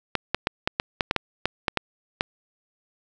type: clicks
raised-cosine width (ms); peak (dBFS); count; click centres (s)
0.3; -5; 12; 0.153 / 0.346 / 0.471 / 0.675 / 0.799 / 1.008 / 1.111 / 1.163 / 1.456 / 1.682 / 1.773 / 2.209
effects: none